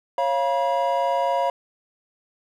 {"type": "tone cluster", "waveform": "triangle", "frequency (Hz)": [549, 693, 965], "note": ["C#5", "F5", "B5"], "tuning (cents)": [-17, -14, -40], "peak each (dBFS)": -22, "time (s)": [0.18, 1.5], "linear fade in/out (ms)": 2, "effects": []}